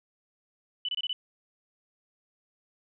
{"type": "tone bursts", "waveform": "sine", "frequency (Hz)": 2985, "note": "F#7", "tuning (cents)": 15, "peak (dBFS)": -28, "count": 5, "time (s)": [0.85, 1.13], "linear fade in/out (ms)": 2, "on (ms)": 36, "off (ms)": 25, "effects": []}